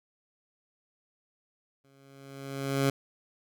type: tone with exponential growth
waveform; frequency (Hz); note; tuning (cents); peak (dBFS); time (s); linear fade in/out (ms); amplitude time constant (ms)
15% pulse; 137.3; C#3; -16; -16; 1.84-2.9; 5; 230
effects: none